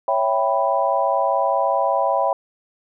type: chord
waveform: sine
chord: C# half-diminished seventh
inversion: none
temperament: equal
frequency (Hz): 554.4 / 659.3 / 784 / 987.8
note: C#5 / E5 / G5 / B5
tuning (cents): 0 / 0 / 0 / 0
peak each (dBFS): -22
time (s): 0.08-2.33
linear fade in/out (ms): 2
effects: none